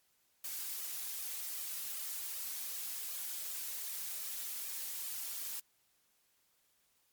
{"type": "noise with flanger", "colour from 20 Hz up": "blue", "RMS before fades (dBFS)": -41, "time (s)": [0.44, 5.6], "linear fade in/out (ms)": 5, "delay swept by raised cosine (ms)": [1.6, 6.7], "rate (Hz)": 2.6, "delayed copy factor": 0.95, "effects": ["white hiss -74 dBFS RMS until 7.12 s", "MP3 96 kbps"]}